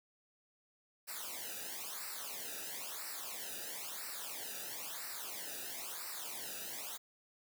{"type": "noise with flanger", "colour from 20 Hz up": "white", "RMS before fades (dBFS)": -44, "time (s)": [1.07, 6.98], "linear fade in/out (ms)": 20, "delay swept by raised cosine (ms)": [0.3, 0.94], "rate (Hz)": 1, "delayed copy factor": -0.9, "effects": []}